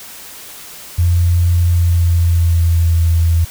sine tone with pitch glide, 86.8 to 83.12 Hz, F2 to E2, -10 to +15 cents, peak -9 dBFS, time 0.98-3.45 s, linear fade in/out 10 ms, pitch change -75 cents, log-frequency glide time 1.61-3.05 s, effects white hiss -34 dBFS RMS until 3.5 s

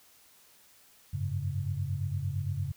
sine chord, F# suspended second, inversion none, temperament equal with one note detuned, 92.5 / 101.28 / 138.59 Hz, F#2 / G#2 / C#3, 0 / -43 / 0 cents, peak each -34 dBFS, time 1.13-2.72 s, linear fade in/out 10 ms, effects white hiss -60 dBFS RMS until 2.76 s

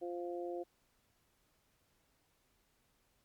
harmonic tone, 174.61 Hz, F3, in tune, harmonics 2 / 3 / 4, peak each -40 / -44 / -46 dBFS, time 0.01-0.64 s, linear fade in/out 20 ms, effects pink hiss -75 dBFS RMS until 3.24 s + MP3 96 kbps

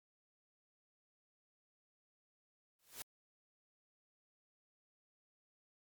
white noise with exponential growth, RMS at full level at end -43 dBFS, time 2.79-3.02 s, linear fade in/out 1 ms, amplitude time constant 50 ms, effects MP3 96 kbps

